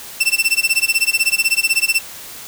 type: tone with tremolo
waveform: sawtooth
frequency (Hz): 2682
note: E7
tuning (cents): +29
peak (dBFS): -7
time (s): 0.2-2.01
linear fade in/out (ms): 10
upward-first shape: sine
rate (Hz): 16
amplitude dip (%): 100
effects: white hiss -34 dBFS RMS until 2.47 s